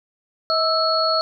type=tone cluster; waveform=sine; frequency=641 / 1315 / 4353 Hz; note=E5 / E6 / C#8; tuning=-49 / -5 / -32 cents; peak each=-21 dBFS; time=0.5-1.21 s; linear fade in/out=0 ms; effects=none